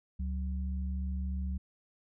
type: tone pair together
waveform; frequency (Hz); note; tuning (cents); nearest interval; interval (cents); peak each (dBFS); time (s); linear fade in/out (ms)
sine; 69.9 / 186.61; C#2 / F#3; +15 / +15; octave + perfect fourth; 1700; -32 / -40; 0.19-1.58; 10
effects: none